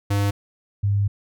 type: tone pair in turn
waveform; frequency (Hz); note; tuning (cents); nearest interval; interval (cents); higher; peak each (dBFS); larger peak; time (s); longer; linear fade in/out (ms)
square / sine; 100.9 / 100.9; G#2 / G#2; -49 / -49; unison; 0; neither; -19 / -17; second; 0.1-0.31 / 0.83-1.08; second; 10
effects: none